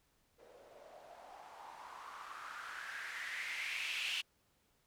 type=noise with low-pass filter sweep; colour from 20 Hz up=violet; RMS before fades=-45 dBFS; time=0.38-4.22 s; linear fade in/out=20 ms; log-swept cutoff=490 to 2900 Hz; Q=4.8; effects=pink hiss -75 dBFS RMS until 4.86 s